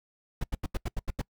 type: noise bursts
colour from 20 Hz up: brown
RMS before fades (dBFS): -29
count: 8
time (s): 0.41-1.216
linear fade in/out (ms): 5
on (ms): 29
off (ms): 82
effects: noise-tail reverb RT60 0.1 s tail -25 dB re dry